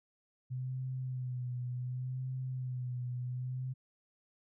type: tone with vibrato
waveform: sine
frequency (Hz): 126.7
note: B2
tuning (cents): +45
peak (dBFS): -35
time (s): 0.5-3.74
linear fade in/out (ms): 20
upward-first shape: sine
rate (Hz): 0.68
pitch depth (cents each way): 41
effects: none